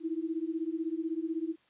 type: beating tone pair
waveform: sine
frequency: 316.9 / 332.9 Hz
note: D#4 / E4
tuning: +32 / +17 cents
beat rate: 16 Hz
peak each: -34 / -34 dBFS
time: 0-1.56 s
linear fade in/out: 50 ms
effects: white hiss -67 dBFS RMS until 1.69 s + resampled to 8000 Hz